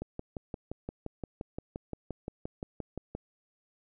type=click train; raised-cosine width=2 ms; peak=-23 dBFS; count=19; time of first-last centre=0.02-3.15 s; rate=5.75 Hz; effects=none